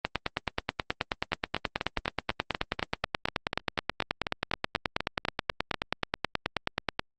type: two click trains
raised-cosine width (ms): 0.3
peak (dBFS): -12 / -9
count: 19 / 66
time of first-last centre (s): 1.32-5.743 / 0.05-6.994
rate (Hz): 4.07 / 9.36
effects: Opus 24 kbps